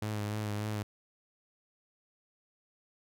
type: tone with vibrato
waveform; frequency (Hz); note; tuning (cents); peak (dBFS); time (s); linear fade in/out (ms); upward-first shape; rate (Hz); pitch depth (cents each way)
sawtooth; 105.5; G#2; +28; -29; 0.02-0.83; 5; sine; 3.4; 32
effects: none